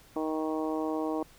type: harmonic tone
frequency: 156.9 Hz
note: D#3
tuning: 15 cents sharp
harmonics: 2 / 3 / 4 / 5 / 6 / 7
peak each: -31 / -35 / -37 / -39 / -41 / -42 dBFS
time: 0.16-1.23 s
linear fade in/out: 2 ms
effects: pink hiss -57 dBFS RMS until 1.38 s